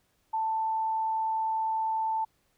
sine tone, 885 Hz, A5, 10 cents sharp, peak -26 dBFS, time 0.33-2.25 s, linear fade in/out 10 ms, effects pink hiss -71 dBFS RMS until 2.57 s

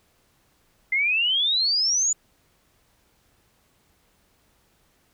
sine exponential sweep, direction up, 2060 to 7010 Hz, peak -19 dBFS, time 0.92-2.13 s, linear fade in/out 5 ms, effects pink hiss -64 dBFS RMS until 5.13 s

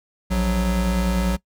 square tone pair together, 58.27 / 185 Hz, A#1 / F#3, 0 / 0 cents, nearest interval octave + minor sixth, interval 2000 cents, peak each -22 dBFS, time 0.3-1.37 s, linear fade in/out 20 ms, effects noise-tail reverb RT60 0.1 s tail -21 dB re dry

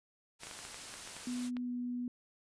white noise, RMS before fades -46 dBFS, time 0.39-1.51 s, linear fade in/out 50 ms
clicks, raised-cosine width 0.3 ms, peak -30 dBFS, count 10, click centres 0.434 / 0.47 / 0.512 / 0.59 / 0.651 / 0.744 / 0.94 / 1.075 / 1.166 / 1.568 s
sine tone with pitch glide, 246.9 to 245.2 Hz, B3 to B3, 0 to -12 cents, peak -35 dBFS, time 1.27-2.08 s, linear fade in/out 2 ms, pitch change -12 cents, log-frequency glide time 1.63-1.7 s
effects resampled to 22050 Hz

